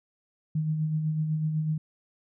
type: tone with tremolo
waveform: sine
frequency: 155.56 Hz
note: D#3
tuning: in tune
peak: -23 dBFS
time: 0.55-1.78 s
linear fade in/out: 5 ms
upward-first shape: sine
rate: 8 Hz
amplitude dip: 40%
effects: none